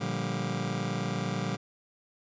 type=chord; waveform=sawtooth; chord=G minor seventh; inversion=first; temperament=just; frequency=117.6 / 147 / 176.4 / 196 Hz; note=Bb2 / D3 / F3 / G3; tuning=+16 / +2 / +18 / 0 cents; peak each=-31 dBFS; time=0-1.57 s; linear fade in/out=20 ms; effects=resampled to 16000 Hz

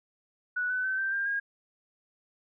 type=tone with pitch steps; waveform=sine; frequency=1475 / 1504.3 / 1534.1 / 1564.5 / 1595.5 / 1627.2 Hz; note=F#6 / F#6 / G6 / G6 / G6 / G#6; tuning=-6 / +28 / -38 / -4 / +30 / -36 cents; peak=-27 dBFS; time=0.56-1.4 s; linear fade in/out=10 ms; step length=140 ms; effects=none

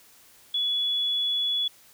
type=tone; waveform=sine; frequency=3400 Hz; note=G#7; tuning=40 cents sharp; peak=-23 dBFS; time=0.54-1.68 s; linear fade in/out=5 ms; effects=white hiss -55 dBFS RMS until 1.93 s

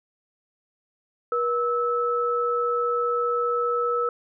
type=tone pair together; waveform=sine; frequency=480.1 / 1304.9 Hz; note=B4 / E6; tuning=-49 / -18 cents; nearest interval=octave + perfect fourth; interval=1731 cents; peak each=-24 dBFS; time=1.32-4.09 s; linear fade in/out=2 ms; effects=none

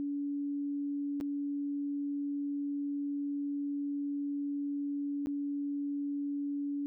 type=tone with dropouts; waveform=sine; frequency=285.3 Hz; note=C#4; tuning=50 cents sharp; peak=-32 dBFS; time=0-6.86 s; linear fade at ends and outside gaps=0 ms; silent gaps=1.202-1.21 / 5.26-5.27 s; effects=none

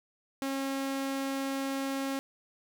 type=tone; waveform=sawtooth; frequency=271.6 Hz; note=C#4; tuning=35 cents flat; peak=-27 dBFS; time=0.42-2.19 s; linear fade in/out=0 ms; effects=none

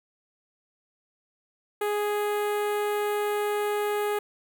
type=tone with notch filter; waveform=sawtooth; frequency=415.3 Hz; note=G#4; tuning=in tune; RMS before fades=-27 dBFS; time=1.81-4.19 s; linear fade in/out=5 ms; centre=5300 Hz; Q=0.59; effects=none

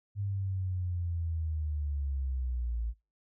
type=linear sweep; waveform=sine; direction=down; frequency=101.4 to 54.9 Hz; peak=-30 dBFS; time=0.15-2.94 s; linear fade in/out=50 ms; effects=noise-tail reverb RT60 0.3 s tail -25 dB re dry

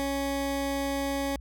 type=tone; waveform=20% pulse; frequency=277.2 Hz; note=C#4; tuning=in tune; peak=-23 dBFS; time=0-1.36 s; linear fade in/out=0 ms; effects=added 60 Hz sine -39 dBFS peak until 1.4 s

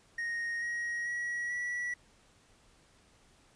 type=tone with pitch steps; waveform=triangle; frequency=1864.7 / 1890.7 / 1917.1 / 1943.9 Hz; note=A#6 / A#6 / A#6 / B6; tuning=0 / +24 / +48 / -28 cents; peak=-31 dBFS; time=0.18-1.94 s; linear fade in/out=5 ms; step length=440 ms; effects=pink hiss -64 dBFS RMS until 3.55 s + resampled to 22050 Hz

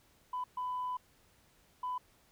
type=tone bursts at uneven times; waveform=sine; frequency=1000 Hz; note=B5; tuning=21 cents sharp; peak=-33 dBFS; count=3; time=0.33-0.44 / 0.57-0.97 / 1.83-1.98 s; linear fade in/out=5 ms; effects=tanh soft clip ceiling -30 dBFS + pink hiss -67 dBFS RMS until 2.31 s

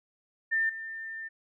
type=tone with level steps; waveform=sine; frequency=1797 Hz; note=A6; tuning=36 cents sharp; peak=-24 / -36 dBFS; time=0.51-1.29 s; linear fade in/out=20 ms; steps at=0.69 s; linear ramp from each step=5 ms; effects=none

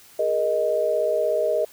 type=chord; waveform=sine; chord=Ab suspended second; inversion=none; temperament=equal with one note detuned; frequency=415.3 / 471.9 / 622.3 Hz; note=Ab4 / Bb4 / Eb5; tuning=0 / +21 / 0 cents; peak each=-27 / -25 / -21 dBFS; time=0.19-1.65 s; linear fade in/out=5 ms; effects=white hiss -50 dBFS RMS until 1.72 s

